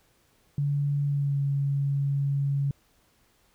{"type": "tone with pitch glide", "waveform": "sine", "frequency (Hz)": [143, 139.98], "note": ["D3", "C#3"], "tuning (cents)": [-46, 17], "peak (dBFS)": -23, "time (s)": [0.58, 2.71], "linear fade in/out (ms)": 2, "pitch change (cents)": -37, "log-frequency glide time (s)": [1.06, 1.4], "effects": ["pink hiss -65 dBFS RMS until 3.54 s"]}